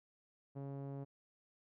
sawtooth tone with low-pass filter, 138.59 Hz, C#3, in tune, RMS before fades -45 dBFS, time 0.55-1.05 s, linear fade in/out 20 ms, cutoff 630 Hz, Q 0.96, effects none

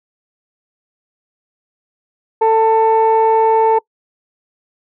sine tone pair together, 445.1 / 890.2 Hz, A4 / A5, +20 / +20 cents, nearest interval octave, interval 1200 cents, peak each -10 dBFS, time 2.41-3.79 s, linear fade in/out 10 ms, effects noise-tail reverb RT60 0.1 s tail -24 dB re dry + tanh soft clip ceiling -5 dBFS

